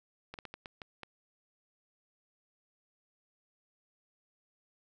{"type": "slowing click train", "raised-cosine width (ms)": 0.3, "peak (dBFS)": -27, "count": 7, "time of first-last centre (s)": [0.34, 1.033], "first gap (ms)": 48, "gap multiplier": 1.35, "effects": []}